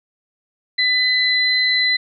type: tone pair together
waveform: sine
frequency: 2000 / 4049 Hz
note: B6 / B7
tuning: +21 / +42 cents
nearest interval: octave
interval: 1221 cents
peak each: -17 dBFS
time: 0.78-1.97 s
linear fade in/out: 10 ms
effects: none